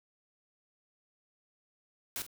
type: noise with echo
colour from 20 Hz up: white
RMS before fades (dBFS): -37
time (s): 2.16-2.22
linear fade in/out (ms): 0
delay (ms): 45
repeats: 1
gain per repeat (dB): -12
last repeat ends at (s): 2.265
effects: none